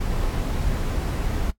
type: noise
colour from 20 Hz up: brown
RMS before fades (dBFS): -24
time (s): 0-1.51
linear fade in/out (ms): 10
effects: noise-tail reverb RT60 0.1 s tail -17 dB re dry + AAC 64 kbps